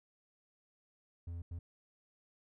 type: tone bursts at uneven times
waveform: triangle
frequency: 85.2 Hz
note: F2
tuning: 42 cents flat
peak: -38 dBFS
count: 2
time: 1.27-1.42 / 1.51-1.59 s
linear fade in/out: 5 ms
effects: none